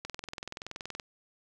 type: click train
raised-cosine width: 0.2 ms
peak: -21 dBFS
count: 21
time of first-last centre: 0.05-0.998 s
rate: 21.1 Hz
effects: none